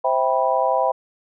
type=chord; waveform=sine; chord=C major seventh; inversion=none; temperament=just; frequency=523.3 / 654.1 / 784.9 / 981.1 Hz; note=C5 / E5 / G5 / B5; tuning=0 / -14 / +2 / -12 cents; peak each=-22 dBFS; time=0.04-0.92 s; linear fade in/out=10 ms; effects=none